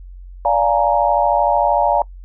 sine chord, Bb dominant seventh, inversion first, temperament just, 582.7 / 699.2 / 839.1 / 932.3 Hz, D5 / F5 / Ab5 / Bb5, -14 / +2 / +18 / 0 cents, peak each -18 dBFS, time 0.45-2.02 s, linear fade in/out 2 ms, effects noise-tail reverb RT60 0.1 s tail -23 dB re dry + added 45 Hz sine -33 dBFS peak until 2.24 s

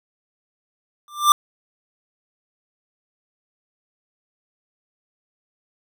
square tone with exponential growth, 1185 Hz, D6, 15 cents sharp, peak -7 dBFS, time 1.08-1.32 s, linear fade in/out 1 ms, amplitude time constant 51 ms, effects none

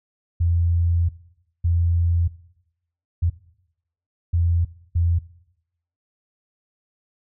sine tone bursts at uneven times, 85.3 Hz, F2, 40 cents flat, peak -16 dBFS, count 5, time 0.4-1.09 / 1.64-2.28 / 3.22-3.3 / 4.33-4.65 / 4.95-5.19 s, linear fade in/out 10 ms, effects noise-tail reverb RT60 0.8 s tail -19 dB re dry

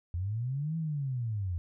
sine linear two-way sweep, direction up then down, 82.7 to 165.2 to 82.7 Hz, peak -30 dBFS, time 0.14-1.58 s, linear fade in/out 0 ms, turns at 0.77 s, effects none

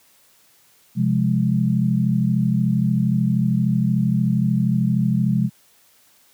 sine chord, F minor, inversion second, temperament equal, 130.81 / 174.61 / 207.7 Hz, C3 / F3 / Ab3, 0 / 0 / 0 cents, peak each -20 / -21 / -20 dBFS, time 0.95-5.5 s, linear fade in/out 50 ms, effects white hiss -56 dBFS RMS until 6.33 s + high-pass 60 Hz 12 dB/octave

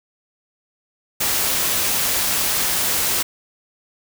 white noise, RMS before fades -20 dBFS, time 1.2-3.23 s, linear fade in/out 10 ms, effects none

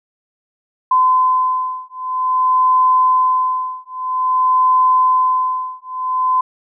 sine beating tone pair, 1022 / 1022.51 Hz, C6 / C6, -41 / -40 cents, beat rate 0.51 Hz, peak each -15 / -15 dBFS, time 0.91-6.41 s, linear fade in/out 5 ms, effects none

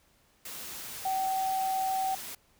sine tone in noise, 764 Hz, G5, 45 cents flat, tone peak -27 dBFS, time 1.05-2.15 s, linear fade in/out 5 ms, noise white, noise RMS -41 dBFS, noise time 0.45-2.35 s, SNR +11 dB, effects pink hiss -66 dBFS RMS until 2.59 s

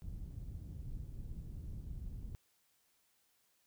pink low-pass noise, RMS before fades -45 dBFS, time 0.02-2.35 s, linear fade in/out 0 ms, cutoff 120 Hz, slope 12 dB/octave, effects white hiss -75 dBFS RMS until 3.66 s

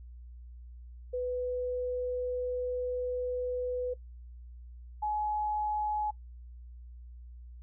sine tone pair in turn, 497.9 / 845.3 Hz, B4 / G#5, +14 / +30 cents, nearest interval major sixth, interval 916 cents, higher second, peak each -30 / -29 dBFS, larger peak second, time 1.13-3.94 / 5.02-6.11 s, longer first, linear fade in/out 10 ms, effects noise-tail reverb RT60 0.1 s tail -20 dB re dry + added 60 Hz sine -45 dBFS peak until 7.62 s

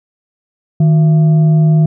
sine tone with frequency modulation, 156.3 Hz, D#3, 8 cents sharp, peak -6 dBFS, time 0.8-1.86 s, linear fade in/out 5 ms, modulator 520 Hz, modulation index 0.2, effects none

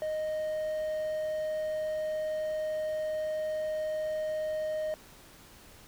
triangle tone, 620 Hz, D#5, 6 cents flat, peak -28 dBFS, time 0.02-4.94 s, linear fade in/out 0 ms, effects pink hiss -54 dBFS RMS until 5.87 s

